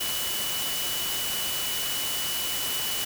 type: tone in noise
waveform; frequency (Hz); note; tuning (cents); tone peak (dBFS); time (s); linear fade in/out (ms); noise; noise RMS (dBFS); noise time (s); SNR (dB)
sine; 2960; F#7; 0; -32; 0-3.05; 10; white; -30; 0-3.05; -5
effects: none